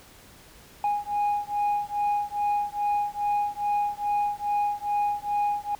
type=beating tone pair; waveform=sine; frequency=823 / 825.4 Hz; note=G#5 / G#5; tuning=-16 / -11 cents; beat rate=2.4 Hz; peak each=-25 dBFS; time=0.84-5.75 s; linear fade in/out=2 ms; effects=tanh soft clip ceiling -20 dBFS + pink hiss -51 dBFS RMS until 5.79 s